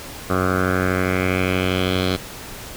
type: tone with low-pass filter sweep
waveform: 10% pulse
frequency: 92.5 Hz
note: F#2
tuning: in tune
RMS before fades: -20 dBFS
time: 0.29-2.17 s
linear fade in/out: 20 ms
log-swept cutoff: 1200 to 4000 Hz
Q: 3.3
effects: pink hiss -35 dBFS RMS until 2.76 s